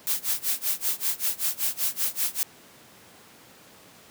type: noise with tremolo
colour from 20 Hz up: blue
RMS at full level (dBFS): -24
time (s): 0.07-2.43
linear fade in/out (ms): 0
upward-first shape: sine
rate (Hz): 5.2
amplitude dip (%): 95
effects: pink hiss -51 dBFS RMS until 4.1 s + high-pass 150 Hz 12 dB/octave